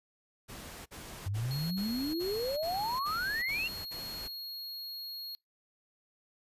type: noise bursts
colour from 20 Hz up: pink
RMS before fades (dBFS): -46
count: 9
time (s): 0.48-4.284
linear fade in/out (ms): 20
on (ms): 380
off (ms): 48
type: exponential sweep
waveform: sine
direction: up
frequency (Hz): 92.8 to 2819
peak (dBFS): -31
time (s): 1.26-3.68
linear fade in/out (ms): 5
type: tone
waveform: square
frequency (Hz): 4300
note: C8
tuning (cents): +47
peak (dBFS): -40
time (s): 1.51-5.35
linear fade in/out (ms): 0
effects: noise-tail reverb RT60 0.2 s tail -25 dB re dry + resampled to 32000 Hz